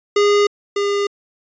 square tone pair in turn, 410 / 404.6 Hz, G#4 / G#4, -22 / -45 cents, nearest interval unison, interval 23 cents, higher first, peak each -12 / -17 dBFS, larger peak first, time 0.16-0.47 / 0.76-1.07 s, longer neither, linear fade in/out 5 ms, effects resampled to 16000 Hz

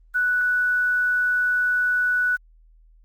sine tone with quantisation, 1480 Hz, F#6, in tune, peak -18 dBFS, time 0.14-2.37 s, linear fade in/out 20 ms, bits 8, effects added 40 Hz sine -50 dBFS peak until 3.04 s + Opus 24 kbps

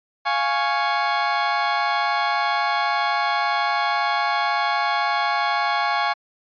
30% pulse chord, Db major, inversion first, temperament equal, 698.5 / 830.6 / 1108.7 Hz, F5 / Ab5 / Db6, 0 / 0 / 0 cents, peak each -23 / -20 / -21 dBFS, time 0.25-6.14 s, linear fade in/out 20 ms, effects resampled to 11025 Hz

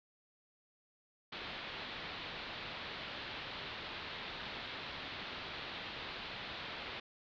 white low-pass noise, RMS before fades -45 dBFS, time 1.32-7 s, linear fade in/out 5 ms, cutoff 4100 Hz, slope 48 dB/octave, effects none

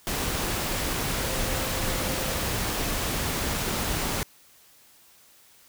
sine tone in noise, 523.3 Hz, C5, in tune, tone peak -38 dBFS, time 1.15-2.4 s, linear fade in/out 0 ms, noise pink, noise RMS -28 dBFS, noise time 0.07-4.23 s, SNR -13 dB, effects white hiss -56 dBFS RMS until 5.68 s

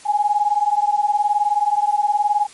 sine beating tone pair, 821 / 840 Hz, G#5 / G#5, -20 / +19 cents, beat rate 19 Hz, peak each -18 dBFS, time 0.05-2.47 s, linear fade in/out 20 ms, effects white hiss -44 dBFS RMS until 2.53 s + MP3 48 kbps

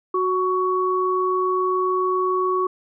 sine tone pair together, 369.3 / 1118.2 Hz, F#4 / C#6, -3 / +15 cents, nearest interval octave + perfect fifth, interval 1918 cents, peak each -21 dBFS, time 0.14-2.67 s, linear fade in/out 5 ms, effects none

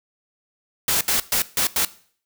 white noise bursts at uneven times, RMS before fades -20 dBFS, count 5, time 0.88-1.01 / 1.08-1.2 / 1.32-1.42 / 1.57-1.67 / 1.76-1.85 s, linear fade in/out 2 ms, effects noise-tail reverb RT60 0.5 s tail -18 dB re dry

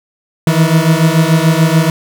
40% pulse beating tone pair, 157.8 / 164.7 Hz, D#3 / E3, +25 / -1 cents, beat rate 6.9 Hz, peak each -10 dBFS, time 0.47-1.9 s, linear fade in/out 2 ms, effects none

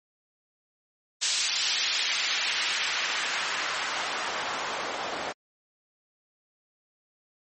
white noise with band-pass filter sweep, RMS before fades -29 dBFS, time 1.21-5.33 s, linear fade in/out 20 ms, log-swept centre 4600 to 610 Hz, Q 0.89, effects MP3 32 kbps

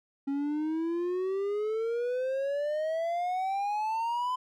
triangle exponential sweep, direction up, 274.3 to 1019 Hz, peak -26 dBFS, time 0.27-4.36 s, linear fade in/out 10 ms, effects none

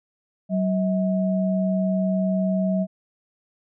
sine tone pair together, 189.4 / 640.8 Hz, F#3 / E5, +41 / -49 cents, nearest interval octave + major sixth, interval 2110 cents, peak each -20 / -26 dBFS, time 0.49-2.87 s, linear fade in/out 50 ms, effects none

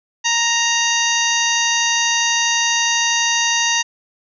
harmonic tone with a mistuned harmonic, 932.3 Hz, A#5, in tune, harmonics 1 / 2 / 3 / 4 / 5 / 6 / 7, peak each -23 / -21 / -21 / -24 / -26 / -21 / -25 dBFS, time 0.24-3.83 s, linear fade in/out 20 ms, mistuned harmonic 6, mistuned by +90 cents, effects none

